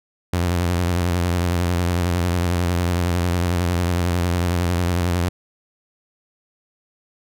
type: tone with vibrato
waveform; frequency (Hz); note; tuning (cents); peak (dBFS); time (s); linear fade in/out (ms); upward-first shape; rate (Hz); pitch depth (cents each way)
sawtooth; 87.7; F2; +8; -14; 0.33-5.29; 5; sine; 11; 58
effects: none

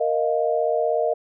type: chord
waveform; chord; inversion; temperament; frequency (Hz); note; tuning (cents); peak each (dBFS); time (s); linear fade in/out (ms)
sine; Bb suspended fourth; none; equal; 466.2 / 622.3 / 698.5; Bb4 / Eb5 / F5; 0 / 0 / 0; -23 / -22 / -25; 0-1.14; 10
effects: none

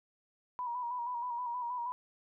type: tone with vibrato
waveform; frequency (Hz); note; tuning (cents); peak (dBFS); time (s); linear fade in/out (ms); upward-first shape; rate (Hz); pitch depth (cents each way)
sine; 970; B5; -31; -34; 0.59-1.92; 0; square; 6.3; 43
effects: none

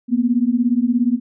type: beating tone pair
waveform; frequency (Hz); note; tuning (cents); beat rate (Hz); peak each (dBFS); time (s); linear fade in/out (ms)
sine; 233.2 / 250.2; A#3 / B3; +1 / +23; 17; -17; 0.08-1.2; 50
effects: none

